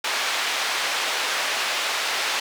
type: band-pass noise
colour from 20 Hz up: white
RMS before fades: -25 dBFS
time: 0.04-2.4 s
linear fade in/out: 5 ms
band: 610 to 3700 Hz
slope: 12 dB/octave
effects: none